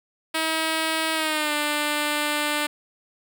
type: tone with pitch glide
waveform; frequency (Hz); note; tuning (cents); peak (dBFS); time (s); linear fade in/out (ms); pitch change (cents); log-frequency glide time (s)
5% pulse; 320 to 296.9; D#4 to D4; +49 to +19; -11; 0.34-2.67; 10; -130; 1.14-1.54
effects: none